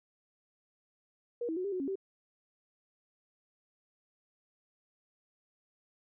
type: tone with pitch steps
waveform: sine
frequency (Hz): 477.3 / 323.5 / 366.7 / 400.5 / 367.7 / 274.5 / 387.1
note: A#4 / E4 / F#4 / G4 / F#4 / C#4 / G4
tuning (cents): +41 / -32 / -15 / +37 / -11 / -17 / -22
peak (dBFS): -32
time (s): 1.41-1.956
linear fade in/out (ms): 5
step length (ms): 78
effects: none